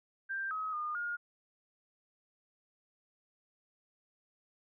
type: tone with pitch steps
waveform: sine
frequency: 1579 / 1273 / 1218 / 1424 Hz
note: G6 / D#6 / D#6 / F6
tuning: +12 / +39 / -37 / +33 cents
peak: -34 dBFS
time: 0.29-1.17 s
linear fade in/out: 20 ms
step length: 220 ms
effects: none